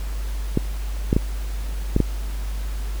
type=clicks; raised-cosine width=3 ms; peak=-4 dBFS; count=5; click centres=0.574 / 1.129 / 1.165 / 1.964 / 2.003 s; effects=added 50 Hz sine -24 dBFS peak until 3 s + pink hiss -41 dBFS RMS until 3 s